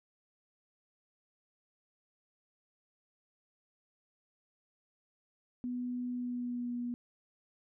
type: tone with pitch glide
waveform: sine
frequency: 246.9 to 242.1 Hz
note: B3 to B3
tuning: 0 to -34 cents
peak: -34 dBFS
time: 5.64-6.94 s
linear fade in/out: 0 ms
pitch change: -34 cents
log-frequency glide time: 6.11-6.74 s
effects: none